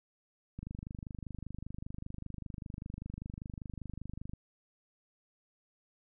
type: click train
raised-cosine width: 5 ms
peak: -29 dBFS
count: 95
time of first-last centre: 0.59-4.335 s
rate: 25.1 Hz
effects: none